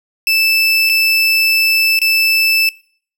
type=tone with dropouts; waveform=30% pulse; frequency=2637 Hz; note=E7; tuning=in tune; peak=-8 dBFS; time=0.27-2.69 s; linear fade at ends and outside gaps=1 ms; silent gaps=0.892-0.896 / 1.99-2.016 s; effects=noise-tail reverb RT60 0.5 s tail -22 dB re dry